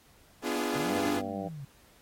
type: chord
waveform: sawtooth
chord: B diminished seventh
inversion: none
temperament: equal with one note detuned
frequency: 246.9 / 293.7 / 343.8 / 415.3 Hz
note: B3 / D4 / F4 / Ab4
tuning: 0 / 0 / -27 / 0 cents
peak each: -31 dBFS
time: 0.42-1.22 s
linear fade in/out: 50 ms
type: exponential two-way sweep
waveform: sine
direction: up then down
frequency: 132.6 to 301 to 132.6 Hz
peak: -38 dBFS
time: 0.75-1.65 s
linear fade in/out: 5 ms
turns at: 1.09 s
type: harmonic tone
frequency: 98 Hz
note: G2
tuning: in tune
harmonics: 1 / 2 / 3 / 4 / 5 / 6 / 7 / 8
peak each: -46 / -44 / -40 / -46 / -41 / -41 / -40 / -42 dBFS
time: 0.88-1.49 s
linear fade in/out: 20 ms
effects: pink hiss -61 dBFS RMS until 2.01 s + AAC 48 kbps